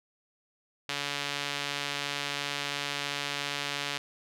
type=tone with band-pass filter; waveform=sawtooth; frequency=142.9 Hz; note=D3; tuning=47 cents flat; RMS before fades=-34 dBFS; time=0.89-3.98 s; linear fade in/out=2 ms; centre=3300 Hz; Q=1.1; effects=none